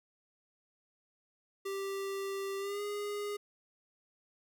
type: tone with pitch glide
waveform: square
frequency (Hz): 392 to 411.7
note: G4 to G#4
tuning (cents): 0 to -15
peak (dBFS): -36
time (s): 1.65-3.37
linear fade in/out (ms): 10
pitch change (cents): +85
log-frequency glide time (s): 2.58-2.82
effects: none